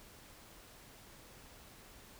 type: silence
effects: pink hiss -57 dBFS RMS until 2.19 s